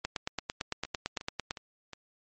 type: two click trains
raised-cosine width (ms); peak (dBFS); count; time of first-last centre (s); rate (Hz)
0.2; -14 / -24; 14 / 4; 0.05-1.509 / 0.85-1.933; 8.91 / 2.77
effects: MP3 32 kbps